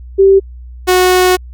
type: tone pair in turn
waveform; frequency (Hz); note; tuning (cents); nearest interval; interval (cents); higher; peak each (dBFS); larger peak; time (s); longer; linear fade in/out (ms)
sine / sawtooth; 389.1 / 366.4; G4 / F#4; -13 / -17; minor second; 104; first; -3; neither; 0.18-0.4 / 0.87-1.37; second; 20
effects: added 61 Hz sine -28 dBFS peak until 1.53 s